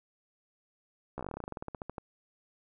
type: slowing click train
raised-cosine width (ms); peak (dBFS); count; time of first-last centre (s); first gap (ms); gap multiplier
1; -24; 21; 1.18-1.982; 14; 1.1
effects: none

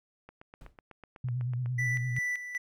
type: click train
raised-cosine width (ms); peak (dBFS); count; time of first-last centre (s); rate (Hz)
0.5; -33; 12; 0.29-1.66; 8.03
type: noise with exponential decay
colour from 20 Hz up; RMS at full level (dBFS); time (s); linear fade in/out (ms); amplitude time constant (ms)
brown; -43; 0.61-0.81; 2; 43
type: tone with vibrato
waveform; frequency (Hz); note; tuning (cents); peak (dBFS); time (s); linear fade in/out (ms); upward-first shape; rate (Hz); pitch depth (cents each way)
sine; 123.47; B2; 0; -29; 1.24-2.19; 5; sine; 8.8; 58
type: tone with tremolo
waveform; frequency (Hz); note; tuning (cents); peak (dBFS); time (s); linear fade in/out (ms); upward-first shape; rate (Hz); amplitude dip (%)
triangle; 1975.5; B6; 0; -27; 1.78-2.58; 10; square; 2.6; 65
effects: none

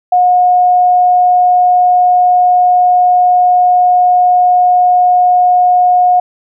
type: tone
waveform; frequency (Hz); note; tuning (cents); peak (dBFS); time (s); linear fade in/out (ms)
sine; 722; F#5; -43; -5; 0.12-6.2; 5
effects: none

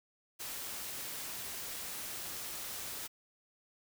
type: noise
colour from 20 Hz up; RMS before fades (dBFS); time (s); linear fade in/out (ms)
white; -42; 0.39-3.08; 20
effects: none

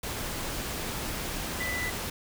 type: tone in noise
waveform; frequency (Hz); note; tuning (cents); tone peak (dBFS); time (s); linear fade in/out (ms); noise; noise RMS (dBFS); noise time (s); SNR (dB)
sine; 1989; B6; +12; -31; 1.6-1.9; 5; pink; -34; 0.03-2.1; 0
effects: none

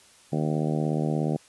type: harmonic tone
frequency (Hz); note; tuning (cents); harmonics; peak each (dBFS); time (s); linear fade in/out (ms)
76.9; D#2; -20; 2 / 3 / 4 / 5 / 6 / 7 / 8 / 9 / 10; -26 / -30 / -32 / -34 / -36 / -37 / -38 / -39 / -40; 0.32-1.37; 10
effects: white hiss -55 dBFS RMS until 1.48 s + resampled to 24000 Hz

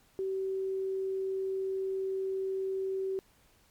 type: tone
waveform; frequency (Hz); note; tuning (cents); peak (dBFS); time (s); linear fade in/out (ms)
sine; 383.2; G4; -39; -30; 0.19-3.19; 0
effects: pink hiss -65 dBFS RMS until 3.7 s + MP3 96 kbps

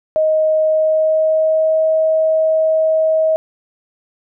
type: tone with pitch glide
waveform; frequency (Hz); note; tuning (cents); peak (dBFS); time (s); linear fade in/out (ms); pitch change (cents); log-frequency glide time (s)
sine; 626 to 635.1; D#5 to D#5; +10 to +35; -11; 0.16-3.36; 0; +25; 0.62-1.83
effects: none

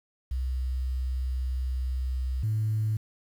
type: tone pair in turn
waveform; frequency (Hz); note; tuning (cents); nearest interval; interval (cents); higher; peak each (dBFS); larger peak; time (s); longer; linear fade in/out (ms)
sine; 64.1 / 108.52; C2 / A2; -35 / -23; major sixth; 912; second; -26 / -23; second; 0.31-2.43 / 2.43-2.97; first; 5
effects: tanh soft clip ceiling -20 dBFS + 9-bit

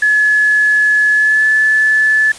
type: tone with pitch glide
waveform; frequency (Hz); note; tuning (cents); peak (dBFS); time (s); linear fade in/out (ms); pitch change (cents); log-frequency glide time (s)
sine; 1707 to 1734.8; G#6 to A6; +47 to -25; -8; 0.02-2.32; 5; +28; 1.12-1.47
effects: white hiss -33 dBFS RMS until 2.38 s + resampled to 22050 Hz

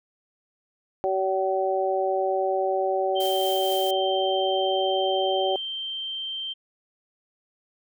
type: harmonic tone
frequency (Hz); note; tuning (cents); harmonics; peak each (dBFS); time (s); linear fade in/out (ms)
190.2; F#3; +48; 2 / 3 / 4; -26 / -26 / -26; 1.04-5.56; 0
type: tone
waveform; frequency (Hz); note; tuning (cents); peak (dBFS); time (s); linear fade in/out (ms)
sine; 3136; G7; 0; -29; 3.15-6.54; 20
type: noise with tremolo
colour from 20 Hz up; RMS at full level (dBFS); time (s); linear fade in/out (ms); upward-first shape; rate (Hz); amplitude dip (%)
blue; -35; 3.2-3.91; 5; triangle; 4.3; 30
effects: none

